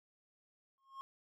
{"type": "tone with exponential growth", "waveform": "triangle", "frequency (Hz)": 1079, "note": "C#6", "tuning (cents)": -47, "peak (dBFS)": -39, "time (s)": [0.78, 1.01], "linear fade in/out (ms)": 0, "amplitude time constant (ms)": 48, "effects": []}